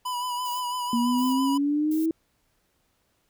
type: tone with vibrato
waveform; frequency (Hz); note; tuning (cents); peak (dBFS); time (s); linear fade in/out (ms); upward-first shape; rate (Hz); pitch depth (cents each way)
square; 987.8; B5; 0; -28; 0.05-1.58; 10; sine; 6; 33
type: noise bursts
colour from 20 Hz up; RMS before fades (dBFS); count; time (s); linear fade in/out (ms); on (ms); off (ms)
violet; -41; 3; 0.45-2.06; 5; 150; 580
type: exponential sweep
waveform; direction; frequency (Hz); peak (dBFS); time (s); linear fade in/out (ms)
sine; up; 233.1 to 327.2; -21; 0.93-2.11; 2
effects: pink hiss -70 dBFS RMS until 3.29 s